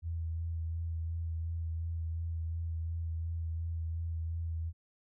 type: tone with vibrato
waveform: sine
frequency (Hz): 82.41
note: E2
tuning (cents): 0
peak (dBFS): -33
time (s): 0.02-4.73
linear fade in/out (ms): 50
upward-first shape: sine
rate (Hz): 2.8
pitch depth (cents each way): 21
effects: none